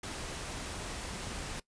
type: noise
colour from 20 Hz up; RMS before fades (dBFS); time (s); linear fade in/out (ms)
pink; -40; 0.03-1.6; 5
effects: noise-tail reverb RT60 0.1 s tail -19 dB re dry + resampled to 22050 Hz